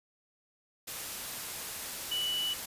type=tone in noise; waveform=sine; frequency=2960 Hz; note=F#7; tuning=in tune; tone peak=-30 dBFS; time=2.11-2.54 s; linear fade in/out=10 ms; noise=white; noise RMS=-39 dBFS; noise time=0.87-2.66 s; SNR=+6 dB; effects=resampled to 32000 Hz

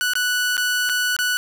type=tone with dropouts; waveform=sawtooth; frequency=1480 Hz; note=F#6; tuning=in tune; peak=-15 dBFS; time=0.01-1.37 s; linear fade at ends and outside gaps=0 ms; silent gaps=0.135-0.154 / 0.568-0.578 / 0.891-0.896 / 1.165-1.189 s; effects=none

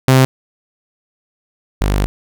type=tone pair in turn; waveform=sawtooth; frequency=130.9 / 49.67 Hz; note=C3 / G1; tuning=+1 / +24 cents; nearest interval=octave + perfect fourth; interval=1677 cents; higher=first; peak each=-3 / -9 dBFS; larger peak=first; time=0.08-0.25 / 1.81-2.06 s; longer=second; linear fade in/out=0 ms; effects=none

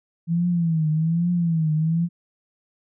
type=tone with vibrato; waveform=sine; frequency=164.81 Hz; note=E3; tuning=in tune; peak=-18 dBFS; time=0.27-2.09 s; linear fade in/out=50 ms; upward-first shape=triangle; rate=1.2 Hz; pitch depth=130 cents each way; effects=none

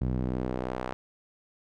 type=tone with band-pass filter sweep; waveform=sawtooth; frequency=62.9 Hz; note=B1; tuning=32 cents sharp; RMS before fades=-31 dBFS; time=0.01-0.93 s; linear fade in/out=0 ms; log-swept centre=140 to 950 Hz; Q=0.86; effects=none

